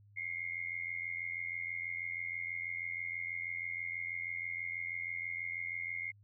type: tone with amplitude modulation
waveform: sine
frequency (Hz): 2132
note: C7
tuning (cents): +32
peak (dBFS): -33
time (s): 0.16-6.12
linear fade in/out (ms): 20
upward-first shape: sine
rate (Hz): 86.2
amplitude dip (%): 85
effects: added 102 Hz sine -59 dBFS peak until 6.23 s